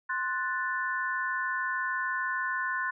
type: chord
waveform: sine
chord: F# diminished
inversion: second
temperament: equal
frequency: 1046.5 / 1480 / 1760 Hz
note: C6 / F#6 / A6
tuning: 0 / 0 / 0 cents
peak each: -33 / -32 / -33 dBFS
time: 0.09-2.91 s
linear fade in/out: 10 ms
effects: none